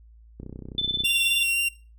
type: click train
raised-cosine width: 3 ms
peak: -25 dBFS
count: 21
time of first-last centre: 0.4-1.037 s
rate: 31.4 Hz
type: tone with tremolo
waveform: sine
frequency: 3520 Hz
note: A7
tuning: in tune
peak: -19 dBFS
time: 0.78-1.43 s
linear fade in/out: 2 ms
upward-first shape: triangle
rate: 19 Hz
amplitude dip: 85%
type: tone with vibrato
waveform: 45% pulse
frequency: 2758 Hz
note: F7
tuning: 22 cents flat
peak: -21 dBFS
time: 1.04-1.69 s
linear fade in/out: 10 ms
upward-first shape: triangle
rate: 3.9 Hz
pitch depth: 13 cents each way
effects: noise-tail reverb RT60 0.3 s tail -17 dB re dry + added 56 Hz sine -48 dBFS peak until 1.98 s